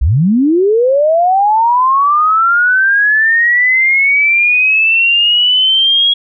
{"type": "linear sweep", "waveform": "sine", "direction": "up", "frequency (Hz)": [51.91, 3322], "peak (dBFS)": -7, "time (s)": [0.01, 6.14], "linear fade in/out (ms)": 10, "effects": []}